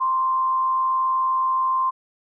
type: tone with frequency modulation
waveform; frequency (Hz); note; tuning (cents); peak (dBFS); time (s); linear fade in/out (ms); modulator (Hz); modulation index
sine; 1046.5; C6; 0; -18; 0-1.91; 20; 92.5; 0.3
effects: none